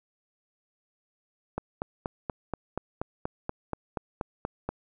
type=click train; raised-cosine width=1 ms; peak=-16 dBFS; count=14; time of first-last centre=1.58-4.69 s; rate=4.18 Hz; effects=none